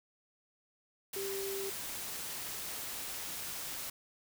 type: tone in noise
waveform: sine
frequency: 392 Hz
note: G4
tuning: in tune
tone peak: -37 dBFS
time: 1.16-1.7 s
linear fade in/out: 5 ms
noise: white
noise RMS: -41 dBFS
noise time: 1.13-3.9 s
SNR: +1 dB
effects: none